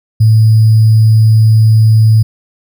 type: tone with sample-and-hold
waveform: sine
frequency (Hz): 110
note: A2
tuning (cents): 0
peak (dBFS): -3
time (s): 0.2-2.23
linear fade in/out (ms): 10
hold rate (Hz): 4900
effects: none